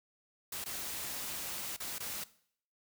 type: noise with dropouts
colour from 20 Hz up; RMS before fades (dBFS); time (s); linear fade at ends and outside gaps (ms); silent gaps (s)
white; -40; 0.52-2.24; 5; 0.642-0.659 / 1.765-1.801 / 1.984-2.002
effects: noise-tail reverb RT60 0.6 s tail -18 dB re dry